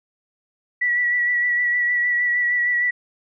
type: tone with vibrato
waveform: sine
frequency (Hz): 1946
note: B6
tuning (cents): -26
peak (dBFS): -17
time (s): 0.81-2.91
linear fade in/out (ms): 10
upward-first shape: sine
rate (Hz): 6.5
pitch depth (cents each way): 23
effects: none